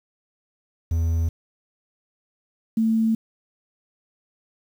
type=tone pair in turn; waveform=triangle / sine; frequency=82.41 / 223.2 Hz; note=E2 / A3; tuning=0 / +25 cents; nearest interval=octave + perfect fourth; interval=1725 cents; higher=second; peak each=-17 dBFS; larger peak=neither; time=0.91-1.29 / 2.77-3.15 s; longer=neither; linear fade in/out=5 ms; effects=8-bit